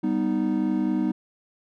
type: chord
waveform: triangle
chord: G augmented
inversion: none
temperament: equal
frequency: 196 / 246.9 / 311.1 Hz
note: G3 / B3 / D#4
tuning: 0 / 0 / 0 cents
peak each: -25 / -24 / -23 dBFS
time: 0.03-1.12 s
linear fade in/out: 10 ms
effects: none